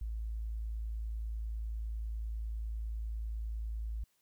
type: tone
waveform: sine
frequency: 55 Hz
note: A1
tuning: in tune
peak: -35 dBFS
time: 0.01-4.04 s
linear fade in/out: 5 ms
effects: white hiss -75 dBFS RMS until 4.21 s